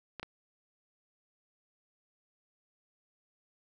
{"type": "clicks", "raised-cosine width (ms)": 0.3, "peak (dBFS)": -24, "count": 2, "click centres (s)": [0.197, 0.23], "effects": []}